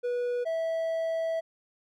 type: tone pair in turn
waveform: triangle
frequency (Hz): 487.7 / 653.9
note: B4 / E5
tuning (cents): -22 / -14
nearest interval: perfect fourth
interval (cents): 508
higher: second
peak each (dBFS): -25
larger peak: neither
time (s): 0.03-0.45 / 0.45-1.41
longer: second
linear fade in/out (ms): 20
effects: none